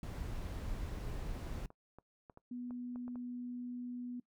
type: noise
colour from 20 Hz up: brown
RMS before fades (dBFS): -41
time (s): 0.03-1.66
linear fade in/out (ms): 2
type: clicks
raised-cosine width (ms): 1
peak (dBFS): -39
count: 10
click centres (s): 1.194 / 1.47 / 1.704 / 1.986 / 2.298 / 2.374 / 2.708 / 2.959 / 3.08 / 3.157
type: tone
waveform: sine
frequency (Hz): 245.4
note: B3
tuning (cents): -11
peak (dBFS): -40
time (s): 2.51-4.2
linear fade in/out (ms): 5
effects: noise-tail reverb RT60 0.1 s tail -21 dB re dry